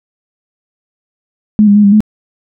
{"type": "tone with pitch steps", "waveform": "sine", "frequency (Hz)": [212, 203, 208.3, 200.4, 213.4], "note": ["G#3", "G#3", "G#3", "G3", "G#3"], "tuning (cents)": [36, -39, 5, 38, 47], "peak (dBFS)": -3, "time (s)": [1.59, 2.005], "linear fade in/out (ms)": 0, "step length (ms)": 83, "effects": []}